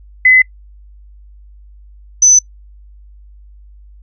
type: tone pair in turn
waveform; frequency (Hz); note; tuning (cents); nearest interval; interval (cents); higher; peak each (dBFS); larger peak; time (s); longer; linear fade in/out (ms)
sine; 2024 / 6039; B6 / F#8; +42 / +34; octave + perfect fifth; 1892; second; -4; neither; 0.25-0.42 / 2.22-2.39; neither; 5
effects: noise-tail reverb RT60 0.1 s tail -23 dB re dry + added 50 Hz sine -37 dBFS peak until 4.02 s